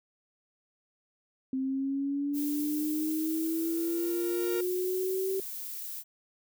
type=linear sweep; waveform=sine; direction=up; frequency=261.6 to 385 Hz; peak=-28 dBFS; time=1.53-5.4 s; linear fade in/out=2 ms
type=noise; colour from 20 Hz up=violet; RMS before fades=-39 dBFS; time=2.33-6.04 s; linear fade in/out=50 ms
type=tone with exponential growth; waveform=45% pulse; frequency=466.2 Hz; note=A#4; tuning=in tune; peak=-32 dBFS; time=2.9-4.61 s; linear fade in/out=5 ms; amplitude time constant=370 ms
effects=none